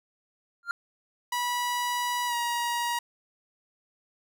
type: tone with exponential growth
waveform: triangle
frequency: 1394 Hz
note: F6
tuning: 4 cents flat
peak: -20 dBFS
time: 0.63-0.71 s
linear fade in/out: 1 ms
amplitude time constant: 16 ms
type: tone with pitch glide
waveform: sawtooth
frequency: 975 to 951.6 Hz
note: B5 to A#5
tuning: -23 to +35 cents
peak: -23 dBFS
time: 1.32-2.99 s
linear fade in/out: 5 ms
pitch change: -42 cents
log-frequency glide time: 2.27-2.34 s
effects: none